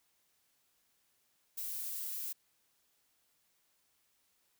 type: noise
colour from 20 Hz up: violet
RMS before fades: -40 dBFS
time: 1.57-2.33 s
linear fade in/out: 10 ms
effects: white hiss -75 dBFS RMS until 4.59 s